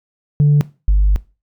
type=tone pair in turn; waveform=sine; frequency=146.3 / 49.76 Hz; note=D3 / G1; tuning=-6 / +27 cents; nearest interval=octave + perfect fifth; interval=1867 cents; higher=first; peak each=-6 / -7 dBFS; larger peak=first; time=0.4-0.61 / 0.88-1.16 s; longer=second; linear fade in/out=0 ms; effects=noise-tail reverb RT60 0.3 s tail -20 dB re dry + tanh soft clip ceiling -6 dBFS